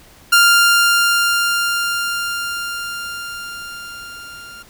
sawtooth tone with level ramp, 1396.9 Hz, F6, in tune, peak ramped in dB -4 to -31 dBFS, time 0.32-4.63 s, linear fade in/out 10 ms, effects pink hiss -46 dBFS RMS until 4.69 s

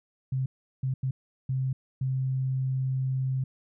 sine tone bursts at uneven times, 131.4 Hz, C3, 8 cents sharp, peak -25 dBFS, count 5, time 0.32-0.46 / 0.83-0.94 / 1.03-1.11 / 1.49-1.73 / 2.01-3.44 s, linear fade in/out 5 ms, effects none

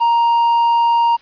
triangle tone, 935 Hz, A#5, 5 cents sharp, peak -9 dBFS, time 0-1.17 s, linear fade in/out 20 ms, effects white hiss -48 dBFS RMS until 1.21 s + resampled to 11025 Hz

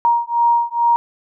sine beating tone pair, 940 / 942.3 Hz, A#5 / A#5, +14 / +18 cents, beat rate 2.3 Hz, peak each -16 / -16 dBFS, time 0.05-0.96 s, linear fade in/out 0 ms, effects none

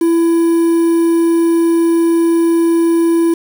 triangle tone with quantisation, 334.3 Hz, E4, 24 cents sharp, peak -7 dBFS, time 0.01-3.34 s, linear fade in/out 5 ms, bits 5, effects none

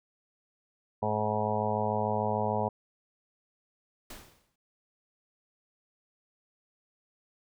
harmonic tone, 106.7 Hz, G#2, 47 cents sharp, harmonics 1 / 2 / 4 / 5 / 6 / 7 / 8 / 9, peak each -35 / -35 / -35 / -35 / -35 / -35 / -35 / -35 dBFS, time 1.02-2.69 s, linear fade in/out 10 ms
pink noise with exponential decay, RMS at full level -42 dBFS, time 4.1-4.56 s, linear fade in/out 5 ms, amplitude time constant 100 ms
effects none

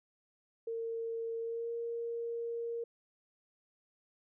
sine tone with pitch glide, 457.1 to 466.2 Hz, A#4 to A#4, -34 to 0 cents, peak -35 dBFS, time 0.67-2.84 s, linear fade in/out 5 ms, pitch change +34 cents, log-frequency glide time 1.4-1.71 s, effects none

